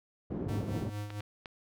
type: band-pass noise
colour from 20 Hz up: pink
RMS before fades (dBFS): -36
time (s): 0.3-0.9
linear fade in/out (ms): 10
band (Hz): 110 to 360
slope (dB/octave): 12
type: tone with tremolo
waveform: square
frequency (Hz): 103.83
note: G#2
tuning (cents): 0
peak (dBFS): -35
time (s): 0.48-1.21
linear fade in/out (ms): 10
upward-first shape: sine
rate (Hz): 4.4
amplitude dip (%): 60
type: clicks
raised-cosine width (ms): 0.3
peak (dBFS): -26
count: 3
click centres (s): 1.104 / 1.205 / 1.458
effects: none